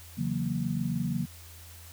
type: chord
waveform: sine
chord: F# dominant seventh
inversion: second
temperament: equal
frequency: 138.59 / 164.81 / 185 / 233.1 Hz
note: C#3 / E3 / F#3 / A#3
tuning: 0 / 0 / 0 / 0 cents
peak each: -33 dBFS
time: 0.17-1.26 s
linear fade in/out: 20 ms
effects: added 84 Hz sine -48 dBFS peak until 1.92 s + white hiss -51 dBFS RMS until 1.92 s